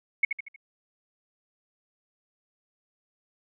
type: tone with echo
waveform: sine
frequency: 2199 Hz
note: C#7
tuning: 14 cents flat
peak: -17 dBFS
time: 0.23-0.25 s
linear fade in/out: 5 ms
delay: 78 ms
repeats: 4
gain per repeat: -7 dB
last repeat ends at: 0.562 s
effects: none